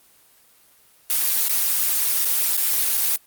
blue noise with dropouts, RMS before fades -20 dBFS, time 1.1-3.16 s, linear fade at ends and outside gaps 1 ms, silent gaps 1.484-1.494 / 2.249-2.255 / 2.568-2.576 / 2.971-2.975 s, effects white hiss -55 dBFS RMS until 3.26 s + Opus 24 kbps

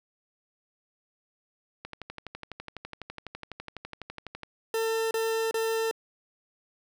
click train, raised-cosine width 0.3 ms, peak -22 dBFS, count 32, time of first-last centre 1.85-4.433 s, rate 12 Hz
40% pulse tone bursts, 448.9 Hz, A4, 35 cents sharp, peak -25 dBFS, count 3, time 4.74-5.912 s, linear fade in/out 2 ms, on 370 ms, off 31 ms
effects none

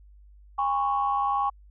sine tone cluster, 812 / 1026 / 1107 Hz, G#5 / C6 / C#6, -39 / -34 / -3 cents, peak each -25 / -34 / -25 dBFS, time 0.58-1.5 s, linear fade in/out 10 ms, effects tanh soft clip ceiling -14 dBFS + added 50 Hz sine -49 dBFS peak until 1.7 s

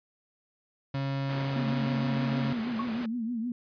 35% pulse tone, 137.1 Hz, C#3, 19 cents flat, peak -27 dBFS, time 0.94-2.53 s, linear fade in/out 5 ms
pink band-pass noise, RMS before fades -41 dBFS, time 1.29-3.06 s, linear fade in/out 5 ms, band 150 to 3400 Hz, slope 12 dB/octave
sine tone with vibrato, 233.1 Hz, A#3, in tune, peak -29 dBFS, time 1.56-3.52 s, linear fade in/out 2 ms, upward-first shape triangle, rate 6.4 Hz, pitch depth 130 cents each way
sine tone with exponential decay, 1105 Hz, C#6, 6 cents flat, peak -28 dBFS, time 2.79-2.91 s, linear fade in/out 5 ms, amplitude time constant 26 ms
effects resampled to 11025 Hz

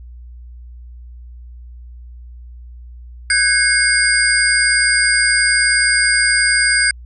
sine tone cluster, 1517 / 1636 / 2161 / 4849 / 8660 Hz, F#6 / G#6 / C#7 / D#8 / C#9, +43 / -26 / -45 / -45 / -41 cents, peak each -18 dBFS, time 3.3-6.91 s, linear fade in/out 2 ms, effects added 60 Hz sine -33 dBFS peak until 7.05 s

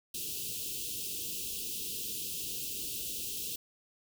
white band-stop noise, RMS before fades -38 dBFS, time 0.14-3.56 s, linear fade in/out 5 ms, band 490 to 2600 Hz, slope 96 dB/octave, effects none

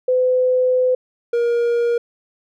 sine / triangle tone pair in turn, 507 / 473 Hz, B4 / A#4, +45 / +25 cents, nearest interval minor second, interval 120 cents, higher first, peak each -13 dBFS, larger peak neither, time 0.08-0.95 / 1.33-1.98 s, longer first, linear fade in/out 5 ms, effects none

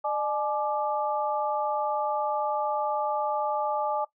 sine tone cluster, 603 / 852 / 1181 Hz, D5 / G#5 / D6, +46 / +44 / +9 cents, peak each -30 / -28 / -32 dBFS, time 0.04-4.05 s, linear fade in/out 10 ms, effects noise-tail reverb RT60 0.1 s tail -18 dB re dry

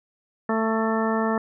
harmonic tone, 222.1 Hz, A3, 16 cents sharp, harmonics 1 / 2 / 3 / 4 / 5 / 6 / 8, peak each -24 / -27 / -29 / -30 / -31 / -32 / -33 dBFS, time 0.49-1.38 s, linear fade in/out 2 ms, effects none

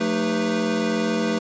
square tone cluster, 180.3 / 222.5 / 310.4 / 397.1 / 490.9 Hz, F#3 / A3 / D#4 / G4 / B4, -45 / +20 / -4 / +22 / -10 cents, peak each -31 / -24 / -30 / -31 / -28 dBFS, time 0-1.39 s, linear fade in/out 10 ms, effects resampled to 16000 Hz

